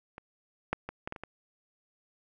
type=clicks; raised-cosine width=0.5 ms; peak=-28 / -13 / -22 / -20 / -22 / -28 / -24 dBFS; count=7; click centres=0.181 / 0.73 / 0.89 / 1.075 / 1.124 / 1.162 / 1.236 s; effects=none